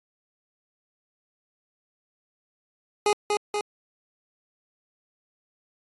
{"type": "tone with echo", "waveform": "25% pulse", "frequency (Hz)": 415.3, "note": "G#4", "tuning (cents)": 0, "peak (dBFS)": -15, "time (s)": [3.06, 3.13], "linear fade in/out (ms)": 2, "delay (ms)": 240, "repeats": 2, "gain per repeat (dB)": -3, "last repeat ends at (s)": 3.61, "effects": ["AAC 32 kbps"]}